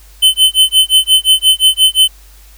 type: tone with tremolo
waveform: square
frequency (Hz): 3052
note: G7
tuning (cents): -47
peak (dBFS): -4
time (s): 0.22-2.08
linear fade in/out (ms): 10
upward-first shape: sine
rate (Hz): 5.7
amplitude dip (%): 100
effects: added 50 Hz sine -38 dBFS peak until 2.57 s + white hiss -45 dBFS RMS until 2.57 s